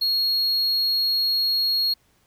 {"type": "tone", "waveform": "triangle", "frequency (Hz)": 4300, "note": "C8", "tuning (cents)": 47, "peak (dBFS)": -18, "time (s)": [0.01, 1.94], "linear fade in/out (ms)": 10, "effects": ["pink hiss -63 dBFS RMS until 2.26 s"]}